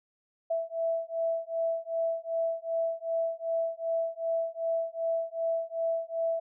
sine beating tone pair, 659.3 / 661.9 Hz, E5 / E5, 0 / +7 cents, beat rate 2.6 Hz, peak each -31 dBFS, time 0.5-6.4 s, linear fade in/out 10 ms, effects none

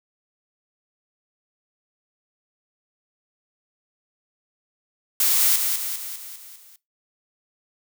blue noise with echo, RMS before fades -19 dBFS, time 5.2-5.56 s, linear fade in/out 2 ms, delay 200 ms, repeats 6, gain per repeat -5 dB, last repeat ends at 6.76 s, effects noise-tail reverb RT60 0.2 s tail -20 dB re dry

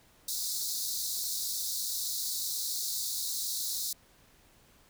pink high-pass noise, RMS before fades -34 dBFS, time 0.28-3.93 s, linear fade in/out 5 ms, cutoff 3800 Hz, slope 96 dB/octave, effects pink hiss -62 dBFS RMS until 4.89 s

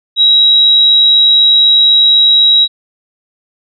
sine tone, 3852 Hz, B7, 44 cents flat, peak -4 dBFS, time 0.16-2.68 s, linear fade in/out 50 ms, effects none

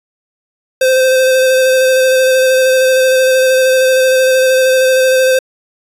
square tone with vibrato, 519 Hz, C5, 14 cents flat, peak -8 dBFS, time 0.81-5.39 s, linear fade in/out 5 ms, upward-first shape square, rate 13 Hz, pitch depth 13 cents each way, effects resampled to 32000 Hz

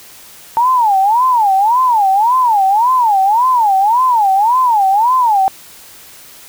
sine tone with vibrato, 889 Hz, A5, 18 cents sharp, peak -8 dBFS, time 0.57-5.48 s, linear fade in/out 0 ms, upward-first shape sine, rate 1.8 Hz, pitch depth 260 cents each way, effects white hiss -38 dBFS RMS until 6.48 s

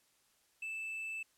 triangle tone, 2637 Hz, E7, in tune, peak -37 dBFS, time 0.62-1.23 s, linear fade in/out 5 ms, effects white hiss -72 dBFS RMS until 1.37 s + low-pass 12000 Hz 12 dB/octave

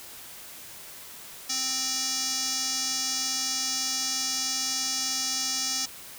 square tone with band-pass filter, 261.6 Hz, C4, in tune, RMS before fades -29 dBFS, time 1.49-5.86 s, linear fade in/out 10 ms, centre 5800 Hz, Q 4, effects white hiss -44 dBFS RMS until 6.18 s

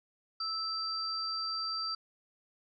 sine tone pair together, 1311 / 4695 Hz, E6 / D8, -10 / -1 cents, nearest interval octave + minor seventh, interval 2209 cents, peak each -38 / -34 dBFS, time 0.4-1.95 s, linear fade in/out 5 ms, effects none

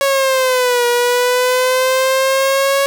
sawtooth linear two-way sweep, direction down then up, 555 to 479.7 to 555 Hz, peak -8 dBFS, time 0.01-2.86 s, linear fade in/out 0 ms, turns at 0.86 s, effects none

